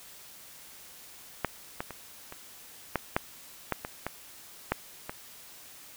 clicks, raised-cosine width 0.5 ms, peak -11 / -17 / -24 / -26 / -11 / -9 / -12 / -19 / -16 / -10 / -20 dBFS, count 11, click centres 1.447 / 1.805 / 1.907 / 2.324 / 2.957 / 3.165 / 3.723 / 3.849 / 4.066 / 4.72 / 5.095 s, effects white hiss -50 dBFS RMS until 5.96 s

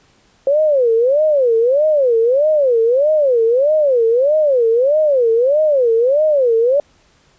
sine tone with vibrato, 530 Hz, C5, 22 cents sharp, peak -10 dBFS, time 0.47-6.8 s, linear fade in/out 2 ms, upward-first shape sine, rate 1.6 Hz, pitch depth 280 cents each way, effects pink hiss -54 dBFS RMS until 7.38 s + resampled to 16000 Hz

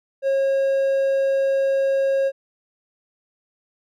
triangle tone, 543 Hz, C#5, 36 cents flat, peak -15 dBFS, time 0.22-2.32 s, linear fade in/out 50 ms, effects none

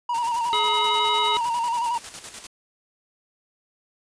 triangle tone with vibrato, 943 Hz, A#5, 20 cents sharp, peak -20 dBFS, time 0.09-1.98 s, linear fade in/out 5 ms, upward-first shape square, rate 11 Hz, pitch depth 43 cents each way
white noise with tremolo, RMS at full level -36 dBFS, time 0.14-2.47 s, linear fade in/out 5 ms, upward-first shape square, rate 10 Hz, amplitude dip 55%
harmonic tone, 423.2 Hz, G#4, 33 cents sharp, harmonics 1 / 3 / 5 / 7 / 9, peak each -31 / -27 / -31 / -28 / -25 dBFS, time 0.53-1.37 s, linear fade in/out 0 ms
effects resampled to 22050 Hz

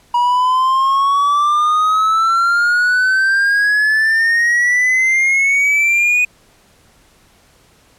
triangle exponential sweep, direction up, 960 to 2489 Hz, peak -9 dBFS, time 0.14-6.25 s, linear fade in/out 5 ms, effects pink hiss -51 dBFS RMS until 7.98 s + low-pass 12000 Hz 12 dB/octave

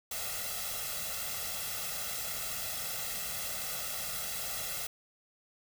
white noise with comb filter, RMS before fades -37 dBFS, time 0.11-4.87 s, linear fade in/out 5 ms, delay 1.5 ms, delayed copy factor +0.9, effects none

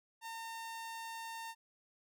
sawtooth tone, 910 Hz, A#5, 42 cents flat, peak -39 dBFS, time 0.21-1.55 s, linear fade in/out 50 ms, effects none

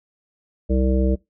harmonic tone, 64.8 Hz, C2, 16 cents flat, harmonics 1 / 3 / 5 / 7 / 9, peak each -18 / -23 / -25 / -26 / -28 dBFS, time 0.69-1.16 s, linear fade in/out 20 ms, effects noise-tail reverb RT60 0.2 s tail -23 dB re dry

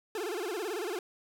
40% pulse tone with vibrato, 392 Hz, G4, in tune, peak -32 dBFS, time 0.15-0.99 s, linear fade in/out 2 ms, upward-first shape sine, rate 18 Hz, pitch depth 240 cents each way, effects none

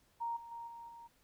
sine tone with level steps, 932.3 Hz, A#5, in tune, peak -35 / -48 / -43 / -47 / -50 dBFS, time 0.2-1.08 s, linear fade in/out 20 ms, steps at 0.36 / 0.51 / 0.67 / 0.88 s, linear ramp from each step 10 ms, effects pink hiss -71 dBFS RMS until 1.23 s

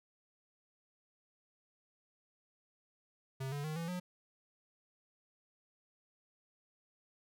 square tone with pitch steps, 133.4 / 143.8 / 155.02 / 167.11 / 180.14 Hz, C3 / D3 / D#3 / E3 / F#3, +34 / -36 / -6 / +24 / -46 cents, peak -38 dBFS, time 3.4-4 s, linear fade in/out 10 ms, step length 120 ms, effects none

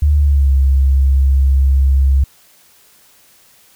sine tone with pitch glide, 73.7 to 67.58 Hz, D2 to C#2, +7 to -43 cents, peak -8 dBFS, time 0.02-2.24 s, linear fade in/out 5 ms, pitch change -150 cents, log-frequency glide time 0.14-0.54 s, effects white hiss -49 dBFS RMS until 3.75 s

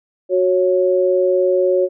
sine tone pair together, 368.4 / 552 Hz, F#4 / C#5, -7 / -7 cents, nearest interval perfect fifth, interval 700 cents, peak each -15 dBFS, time 0.29-1.89 s, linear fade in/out 50 ms, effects none

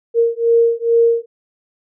sine beating tone pair, 463.1 / 465.4 Hz, A#4 / A#4, -11 / -3 cents, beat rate 2.3 Hz, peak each -14 dBFS, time 0.14-1.26 s, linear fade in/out 50 ms, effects none

